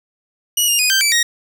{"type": "tone with pitch steps", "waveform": "15% pulse", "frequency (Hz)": [2913, 2821, 2481, 1565, 2317, 1879], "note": ["F#7", "F7", "D#7", "G6", "D7", "A#6"], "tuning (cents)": [-28, 17, -6, -3, -24, 13], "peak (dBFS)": -6, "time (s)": [0.57, 1.23], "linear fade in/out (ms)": 5, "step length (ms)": 110, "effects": []}